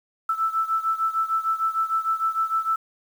sine beating tone pair, 1318.5 / 1325.1 Hz, E6 / E6, 0 / +9 cents, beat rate 6.6 Hz, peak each -23 / -26 dBFS, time 0.29-2.76 s, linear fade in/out 5 ms, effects 8-bit

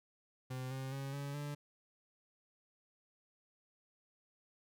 40% pulse tone with pitch steps, 128.6 / 132.67 / 136.88 / 141.21 / 145.69 Hz, C3 / C3 / C#3 / C#3 / D3, -30 / +24 / -22 / +32 / -14 cents, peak -39 dBFS, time 0.5-1.55 s, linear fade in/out 10 ms, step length 210 ms, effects none

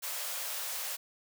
white high-pass noise, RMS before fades -37 dBFS, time 0.02-0.97 s, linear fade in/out 20 ms, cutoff 480 Hz, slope 96 dB/octave, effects none

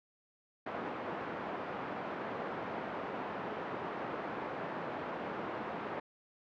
white band-pass noise, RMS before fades -40 dBFS, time 0.66-6 s, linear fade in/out 5 ms, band 180 to 1000 Hz, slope 12 dB/octave, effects low-pass 3000 Hz 12 dB/octave

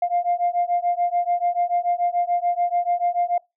sine beating tone pair, 698.5 / 705.4 Hz, F5 / F5, 0 / +17 cents, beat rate 6.9 Hz, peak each -21 dBFS, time 0.02-3.38 s, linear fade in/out 5 ms, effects noise-tail reverb RT60 0.2 s tail -24 dB re dry + tanh soft clip ceiling -13 dBFS

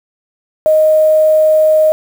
sine tone with quantisation, 622.3 Hz, D#5, in tune, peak -6 dBFS, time 0.66-1.92 s, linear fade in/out 0 ms, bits 5, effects none

